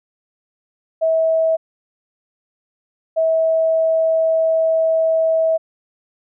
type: tone pair in turn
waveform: sine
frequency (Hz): 647 / 647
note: E5 / E5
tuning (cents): -32 / -32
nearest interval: unison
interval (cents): 0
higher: neither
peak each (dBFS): -13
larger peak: neither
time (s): 1.01-1.57 / 3.16-5.58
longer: second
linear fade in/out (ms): 20
effects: none